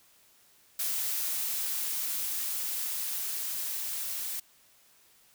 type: noise with level ramp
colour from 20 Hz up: blue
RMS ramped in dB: -31 to -35 dBFS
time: 0.79-4.4 s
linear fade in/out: 5 ms
effects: white hiss -62 dBFS RMS until 5.34 s